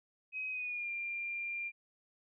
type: tone with pitch glide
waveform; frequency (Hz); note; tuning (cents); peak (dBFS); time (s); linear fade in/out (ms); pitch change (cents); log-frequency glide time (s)
sine; 2530 to 2388; D#7 to D7; +28 to +28; -36; 0.32-1.72; 50; -100; 0.5-0.9
effects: none